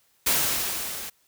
white noise with level ramp, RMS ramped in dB -21 to -36 dBFS, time 0.26-1.1 s, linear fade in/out 10 ms, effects white hiss -65 dBFS RMS until 1.27 s

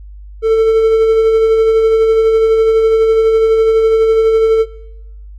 triangle tone with tremolo, 445.5 Hz, A4, 22 cents sharp, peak -4 dBFS, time 0.42-4.66 s, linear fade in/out 50 ms, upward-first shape sine, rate 12 Hz, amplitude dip 30%, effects noise-tail reverb RT60 1.0 s tail -22 dB re dry + added 50 Hz sine -30 dBFS peak until 5.38 s

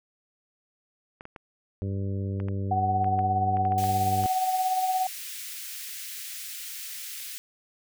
clicks, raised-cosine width 0.5 ms, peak -26 dBFS, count 12, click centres 1.209 / 1.254 / 1.362 / 2.401 / 2.485 / 3.044 / 3.191 / 3.57 / 3.652 / 3.721 / 3.84 / 4.238 s
harmonic tone, 98 Hz, G2, in tune, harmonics 1 / 2 / 3 / 4 / 5 / 6, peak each -28 / -35 / -40 / -40 / -44 / -49 dBFS, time 1.82-4.26 s, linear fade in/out 0 ms
sine tone with tremolo, 747 Hz, F#5, 16 cents sharp, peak -21 dBFS, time 2.71-5.07 s, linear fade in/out 5 ms, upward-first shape sine, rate 17 Hz, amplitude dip 45%
white high-pass noise, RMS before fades -38 dBFS, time 3.78-7.38 s, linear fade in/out 0 ms, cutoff 1800 Hz, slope 24 dB/octave
effects none

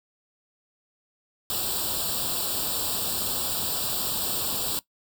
white noise with comb filter, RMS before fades -28 dBFS, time 1.5-4.79 s, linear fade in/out 0 ms, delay 0.24 ms, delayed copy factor +1, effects noise-tail reverb RT60 0.1 s tail -18 dB re dry

